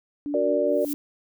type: tone with tremolo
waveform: sine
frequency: 289.8 Hz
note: D4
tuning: 23 cents flat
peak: -26 dBFS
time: 0.26-0.94 s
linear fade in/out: 0 ms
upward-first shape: sine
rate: 4.8 Hz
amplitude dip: 35%
type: chord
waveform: sine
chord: Gb augmented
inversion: none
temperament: equal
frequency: 370 / 466.2 / 587.3 Hz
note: Gb4 / Bb4 / D5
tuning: 0 / 0 / 0 cents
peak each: -27 / -26 / -22 dBFS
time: 0.34-0.85 s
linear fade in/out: 2 ms
type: noise with exponential growth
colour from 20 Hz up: violet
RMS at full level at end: -30 dBFS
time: 0.67-0.93 s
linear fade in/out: 1 ms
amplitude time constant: 56 ms
effects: none